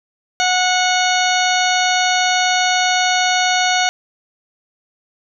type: harmonic tone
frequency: 733 Hz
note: F#5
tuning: 16 cents flat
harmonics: 1 / 2 / 3 / 4 / 5 / 6 / 8 / 9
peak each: -17 / -20 / -22 / -23 / -24 / -25 / -26 / -27 dBFS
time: 0.4-3.89 s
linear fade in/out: 0 ms
effects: none